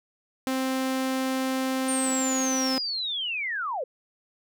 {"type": "tone", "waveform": "sawtooth", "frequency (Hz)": 262.2, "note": "C4", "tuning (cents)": 4, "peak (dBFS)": -21, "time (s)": [0.47, 2.78], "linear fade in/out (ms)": 0}
{"type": "linear sweep", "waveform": "sine", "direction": "down", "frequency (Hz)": [8850, 465.5], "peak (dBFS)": -27, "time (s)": [1.88, 3.84], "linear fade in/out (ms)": 5}
{"effects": []}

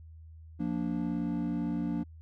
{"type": "chord", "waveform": "triangle", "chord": "Bb major", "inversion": "second", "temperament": "equal with one note detuned", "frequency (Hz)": [174.61, 233.1, 292.1], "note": ["F3", "Bb3", "D4"], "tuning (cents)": [0, 0, -9], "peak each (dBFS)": -32, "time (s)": [0.59, 2.04], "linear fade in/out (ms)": 20, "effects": ["added 80 Hz sine -47 dBFS peak until 2.21 s"]}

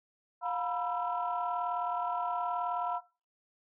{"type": "tone cluster", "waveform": "sine", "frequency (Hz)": [709, 950, 989, 1339], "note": ["F5", "A#5", "B5", "E6"], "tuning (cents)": [26, 33, 2, 27], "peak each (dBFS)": [-34, -37, -35, -38], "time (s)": [0.41, 3.01], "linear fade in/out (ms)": 50, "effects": ["noise-tail reverb RT60 0.3 s tail -17 dB re dry", "tanh soft clip ceiling -22 dBFS"]}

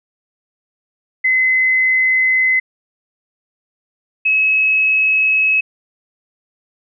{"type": "tone pair in turn", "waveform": "sine", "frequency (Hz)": [2041, 2571], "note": ["C7", "E7"], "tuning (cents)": [-44, -44], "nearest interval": "major third", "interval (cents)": 400, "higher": "second", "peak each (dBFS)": -11, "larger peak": "neither", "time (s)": [[1.24, 2.6], [4.25, 5.61]], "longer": "neither", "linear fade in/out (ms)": 10, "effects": []}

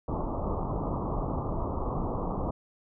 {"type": "low-pass noise", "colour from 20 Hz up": "pink", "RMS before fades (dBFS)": -31, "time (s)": [0.08, 2.51], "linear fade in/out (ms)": 5, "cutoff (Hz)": 1200, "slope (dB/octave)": 96, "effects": []}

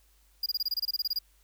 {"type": "tone bursts", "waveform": "square", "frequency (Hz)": 4852, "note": "D#8", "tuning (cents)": -44, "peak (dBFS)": -27, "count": 14, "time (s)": [0.43, 1.189], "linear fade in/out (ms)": 5, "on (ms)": 31, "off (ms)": 25, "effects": ["added 50 Hz sine -62 dBFS peak until 1.43 s", "white hiss -67 dBFS RMS until 1.43 s"]}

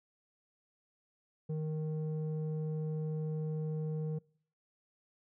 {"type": "tone with low-pass filter", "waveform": "square", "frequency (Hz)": 155.56, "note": "D#3", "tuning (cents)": 0, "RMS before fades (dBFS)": -36, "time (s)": [1.49, 4.19], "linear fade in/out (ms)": 10, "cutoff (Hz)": 360, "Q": 4, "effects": ["noise-tail reverb RT60 0.6 s tail -26 dB re dry"]}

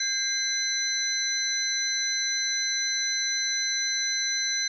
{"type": "tone cluster", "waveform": "sine", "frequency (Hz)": [1598, 2088, 4048, 6010], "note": ["G6", "C7", "B7", "F#8"], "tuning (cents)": [33, -4, 42, 26], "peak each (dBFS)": [-33, -34, -28, -29], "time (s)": [0, 4.68], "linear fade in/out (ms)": 5, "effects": []}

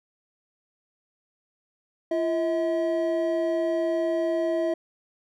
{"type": "tone pair together", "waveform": "triangle", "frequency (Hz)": [340, 642.7], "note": ["F4", "E5"], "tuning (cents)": [-46, -44], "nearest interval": "major seventh", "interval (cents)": 1102, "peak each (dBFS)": [-24, -23], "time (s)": [2.11, 4.74], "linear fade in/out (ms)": 5, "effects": []}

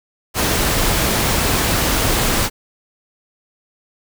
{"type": "noise", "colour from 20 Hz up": "pink", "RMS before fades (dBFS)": -17, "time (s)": [0.34, 2.5], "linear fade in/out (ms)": 50, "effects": []}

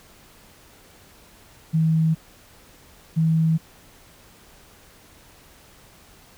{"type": "tone pair in turn", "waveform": "sine", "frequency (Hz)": [160.3, 161.13], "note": ["E3", "E3"], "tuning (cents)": [-48, -39], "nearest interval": "unison", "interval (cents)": 9, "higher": "second", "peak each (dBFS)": -16, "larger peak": "neither", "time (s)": [[1.73, 2.15], [3.16, 3.58]], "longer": "neither", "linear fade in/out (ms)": 20, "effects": ["pink hiss -51 dBFS RMS until 6.37 s"]}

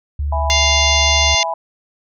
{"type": "tone with pitch glide", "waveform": "sine", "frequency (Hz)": [72.3, 73.18], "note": ["D2", "D2"], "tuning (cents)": [-27, -6], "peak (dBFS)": -17, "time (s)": [0.19, 1.35], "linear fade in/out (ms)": 5, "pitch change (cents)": 21, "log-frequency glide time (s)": [0.88, 1.11]}
{"type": "chord", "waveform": "sine", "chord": "E major", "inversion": "none", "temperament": "equal", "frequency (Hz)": [659.3, 830.6, 987.8], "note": ["E5", "G#5", "B5"], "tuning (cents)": [0, 0, 0], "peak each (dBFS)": -23, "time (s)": [0.32, 1.54], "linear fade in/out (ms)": 5}
{"type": "harmonic tone", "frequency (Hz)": 698.5, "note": "F5", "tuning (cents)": 0, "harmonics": [3, 4, 5, 6, 7, 8, 9], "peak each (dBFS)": [-19, -20, -19, -23, -23, -26, -21], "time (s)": [0.5, 1.43], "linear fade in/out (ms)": 0}
{"effects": []}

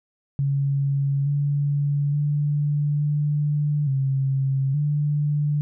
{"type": "tone with pitch steps", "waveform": "sine", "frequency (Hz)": [139.4, 143.5, 146.6, 147.7, 135.3, 147.4], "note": ["C#3", "D3", "D3", "D3", "C#3", "D3"], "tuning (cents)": [10, -40, -3, 10, -42, 7], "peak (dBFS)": -19, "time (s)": [0.39, 5.61], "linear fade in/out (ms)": 0, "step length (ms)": 870, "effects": []}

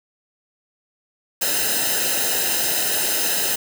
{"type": "noise with comb filter", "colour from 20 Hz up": "white", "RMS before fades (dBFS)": -21, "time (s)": [1.41, 3.56], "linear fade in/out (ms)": 10, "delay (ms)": 0.88, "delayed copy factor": -0.8, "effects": []}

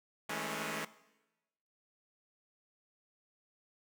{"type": "chord", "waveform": "5% pulse", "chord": "A major seventh", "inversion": "second", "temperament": "equal with one note detuned", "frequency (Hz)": [161.89, 207.7, 220, 277.2], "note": ["E3", "G#3", "A3", "C#4"], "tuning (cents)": [-31, 0, 0, 0], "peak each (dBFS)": -31, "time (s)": [0.29, 0.85], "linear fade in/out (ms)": 5, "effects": ["noise-tail reverb RT60 1.0 s tail -18 dB re dry"]}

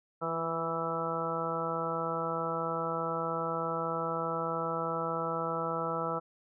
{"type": "harmonic tone with a mistuned harmonic", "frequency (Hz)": 164.81, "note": "E3", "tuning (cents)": 0, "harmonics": [1, 2, 3, 4, 5, 6, 7, 8], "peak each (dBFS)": [-40, -42, -36, -39, -41, -41, -42, -35], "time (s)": [0.21, 6.2], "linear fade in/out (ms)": 20, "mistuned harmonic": 2, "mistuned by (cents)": 17, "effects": []}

